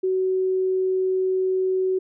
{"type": "tone", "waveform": "sine", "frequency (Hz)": 374.9, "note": "F#4", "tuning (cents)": 23, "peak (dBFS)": -19, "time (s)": [0.03, 1.99], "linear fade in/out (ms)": 10, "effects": []}